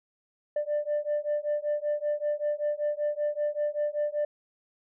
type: beating tone pair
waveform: sine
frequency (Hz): 590 / 595.2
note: D5 / D5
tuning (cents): +8 / +23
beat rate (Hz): 5.2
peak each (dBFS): -28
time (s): 0.56-4.25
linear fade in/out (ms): 5
effects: tanh soft clip ceiling -22 dBFS